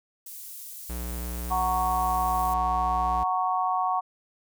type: high-pass noise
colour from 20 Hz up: pink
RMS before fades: -41 dBFS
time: 0.26-2.54 s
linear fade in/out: 5 ms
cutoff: 11000 Hz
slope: 12 dB/octave
type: tone with pitch glide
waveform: square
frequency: 60.5 to 60.12 Hz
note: B1 to B1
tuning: -35 to -46 cents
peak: -32 dBFS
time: 0.89-3.24 s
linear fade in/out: 10 ms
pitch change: -11 cents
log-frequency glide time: 2.21-2.3 s
type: chord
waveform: sine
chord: F# major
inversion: none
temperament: just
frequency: 740 / 925 / 1110 Hz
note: F#5 / A#5 / C#6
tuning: 0 / -14 / +2 cents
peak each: -26 / -30 / -27 dBFS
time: 1.5-4.01 s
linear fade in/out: 20 ms
effects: none